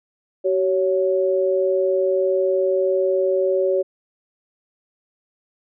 sine tone pair together, 380 / 558.4 Hz, F#4 / C#5, +46 / +13 cents, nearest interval perfect fifth, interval 667 cents, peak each -19 dBFS, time 0.44-3.83 s, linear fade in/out 20 ms, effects none

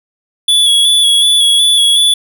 square tone with vibrato, 3400 Hz, G#7, 40 cents sharp, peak -7 dBFS, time 0.48-2.14 s, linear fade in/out 5 ms, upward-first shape square, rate 2.7 Hz, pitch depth 27 cents each way, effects none

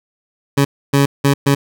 20% pulse tone bursts at uneven times, 140 Hz, C#3, 18 cents sharp, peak -5 dBFS, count 4, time 0.57-0.65 / 0.93-1.06 / 1.24-1.34 / 1.46-1.55 s, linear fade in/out 10 ms, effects none

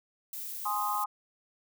violet noise, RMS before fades -39 dBFS, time 0.33-1.04 s, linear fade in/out 2 ms
sine chord, Ab major, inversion none, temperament equal, 830.6 / 1046.5 / 1244.5 Hz, Ab5 / C6 / Eb6, 0 / 0 / 0 cents, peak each -33 dBFS, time 0.65-1.06 s, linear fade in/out 10 ms
effects none

